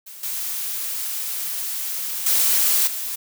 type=noise with level steps; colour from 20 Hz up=blue; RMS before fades=-39 / -27 / -18 / -28 dBFS; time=0.06-3.16 s; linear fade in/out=10 ms; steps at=0.23 / 2.26 / 2.87 s; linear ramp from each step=5 ms; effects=none